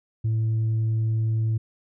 sine tone with tanh clipping, 111.2 Hz, A2, 19 cents sharp, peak -21 dBFS, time 0.24-1.58 s, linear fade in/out 10 ms, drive 1 dB, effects none

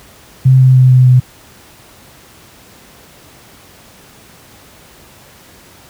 sine tone with pitch steps, 130.81 / 129.76 / 128.71 / 127.67 / 126.65 Hz, C3 / C3 / C3 / C3 / B2, 0 / -14 / -28 / -42 / +44 cents, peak -3 dBFS, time 0.45-1.2 s, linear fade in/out 10 ms, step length 150 ms, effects pink hiss -41 dBFS RMS until 5.89 s + high-pass 60 Hz 12 dB/octave

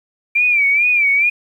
sine tone with vibrato, 2349 Hz, D7, in tune, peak -11 dBFS, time 0.35-1.3 s, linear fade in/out 10 ms, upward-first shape sine, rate 2.3 Hz, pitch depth 97 cents each way, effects 8-bit

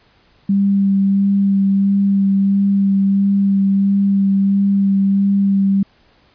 sine tone with vibrato, 197.1 Hz, G3, 10 cents sharp, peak -11 dBFS, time 0.49-5.83 s, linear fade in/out 5 ms, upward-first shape sine, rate 1.5 Hz, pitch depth 13 cents each way, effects pink hiss -54 dBFS RMS until 6.34 s + resampled to 11025 Hz

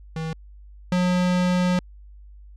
square tone pair in turn, 160.4 / 180.32 Hz, E3 / F#3, -47 / -44 cents, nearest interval major second, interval 203 cents, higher second, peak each -27 / -19 dBFS, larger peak second, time 0.16-0.33 / 0.92-1.79 s, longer second, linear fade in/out 2 ms, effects added 50 Hz sine -42 dBFS peak until 2.56 s + low-pass 6000 Hz 12 dB/octave

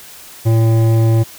sine tone with hard clipping, 112.8 Hz, A2, 44 cents sharp, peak -11 dBFS, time 0.45-1.24 s, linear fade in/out 20 ms, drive 12 dB, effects white hiss -37 dBFS RMS until 1.38 s

